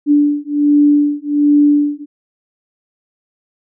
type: beating tone pair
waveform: sine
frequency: 291.4 / 292.7 Hz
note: D4 / D4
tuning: -13 / -6 cents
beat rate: 1.3 Hz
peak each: -12 dBFS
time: 0.06-2.06 s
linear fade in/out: 50 ms
effects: none